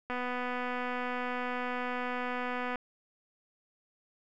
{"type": "click train", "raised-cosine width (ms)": 0.5, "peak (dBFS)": -21, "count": 660, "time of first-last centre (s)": [0.1, 2.757], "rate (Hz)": 248, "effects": []}